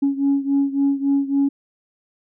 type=beating tone pair; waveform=sine; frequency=277.2 / 280.8 Hz; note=C#4 / C#4; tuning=0 / +22 cents; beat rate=3.6 Hz; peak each=-17 / -20 dBFS; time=0.02-1.49 s; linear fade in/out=10 ms; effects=tanh soft clip ceiling -11 dBFS